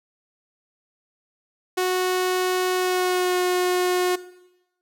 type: tone with pitch glide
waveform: sawtooth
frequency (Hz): 367.5 to 361.8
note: F#4 to F#4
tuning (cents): -12 to -39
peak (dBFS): -16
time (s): 1.77-4.16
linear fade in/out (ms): 10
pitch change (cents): -27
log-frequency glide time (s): 2.74-3.39
effects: noise-tail reverb RT60 0.9 s tail -17 dB re dry